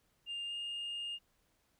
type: tone with pitch glide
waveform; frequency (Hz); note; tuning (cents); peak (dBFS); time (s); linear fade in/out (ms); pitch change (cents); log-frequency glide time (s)
sine; 2806 to 2829; F7 to F7; +8 to +22; -36; 0.26-1.19; 50; +14; 0.47-0.53
effects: tanh soft clip ceiling -36 dBFS + pink hiss -75 dBFS RMS until 1.79 s